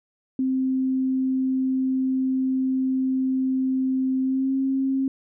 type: tone with pitch glide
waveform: sine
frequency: 261.6 to 267.6 Hz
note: C4 to C4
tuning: 0 to +39 cents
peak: -20 dBFS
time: 0.39-5.08 s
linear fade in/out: 2 ms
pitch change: +39 cents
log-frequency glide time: 4.22-4.53 s
effects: none